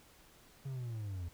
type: linear sweep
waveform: triangle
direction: down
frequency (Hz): 138.59 to 82.41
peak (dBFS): -36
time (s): 0.65-1.29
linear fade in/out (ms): 10
effects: pink hiss -62 dBFS RMS until 1.33 s